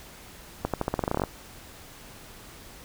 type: accelerating click train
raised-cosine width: 1 ms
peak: -11 dBFS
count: 14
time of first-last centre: 0.65-1.237 s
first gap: 87 ms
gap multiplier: 0.88
effects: pink hiss -47 dBFS RMS until 2.84 s